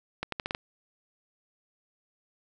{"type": "accelerating click train", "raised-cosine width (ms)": 0.3, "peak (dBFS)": -15, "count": 6, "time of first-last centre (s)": [0.23, 0.549], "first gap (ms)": 93, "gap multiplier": 0.81, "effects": []}